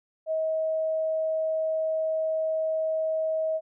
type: tone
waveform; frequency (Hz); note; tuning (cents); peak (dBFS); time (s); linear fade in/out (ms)
sine; 636; D#5; +38; -24; 0.26-3.61; 50
effects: none